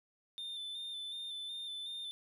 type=tone with vibrato; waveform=triangle; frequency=3571 Hz; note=A7; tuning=25 cents sharp; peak=-39 dBFS; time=0.38-2.11 s; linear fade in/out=0 ms; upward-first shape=square; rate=2.7 Hz; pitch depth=25 cents each way; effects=none